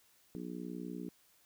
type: harmonic tone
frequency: 60.1 Hz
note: B1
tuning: 46 cents flat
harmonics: 3 / 4 / 5 / 6 / 7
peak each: -45 / -45 / -45 / -50 / -51 dBFS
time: 0.35-1.09 s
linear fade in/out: 0 ms
effects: white hiss -68 dBFS RMS until 1.45 s